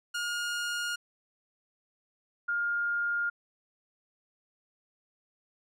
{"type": "tone pair in turn", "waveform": ["sawtooth", "sine"], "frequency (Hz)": [1425, 1411.9], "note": ["F6", "F6"], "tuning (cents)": [34, 18], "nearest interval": "unison", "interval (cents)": 16, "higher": "first", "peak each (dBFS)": -27, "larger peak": "neither", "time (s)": [[0.14, 0.96], [2.48, 3.3]], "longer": "neither", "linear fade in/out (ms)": 10, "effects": ["low-pass 10000 Hz 12 dB/octave"]}